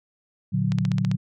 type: chord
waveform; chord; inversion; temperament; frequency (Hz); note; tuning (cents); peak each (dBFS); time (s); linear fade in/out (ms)
sine; Bb augmented; none; equal; 116.54 / 146.83 / 185; Bb2 / D3 / F#3; 0 / 0 / 0; -25 / -25 / -24; 0.52-1.17; 20
type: click train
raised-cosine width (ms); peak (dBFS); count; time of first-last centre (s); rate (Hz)
0.2; -16; 7; 0.72-1.115; 15.2
effects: none